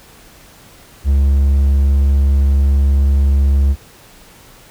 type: tone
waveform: triangle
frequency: 69.3 Hz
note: C#2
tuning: in tune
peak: -7 dBFS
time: 1.04-3.76 s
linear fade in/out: 50 ms
effects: pink hiss -43 dBFS RMS until 4.7 s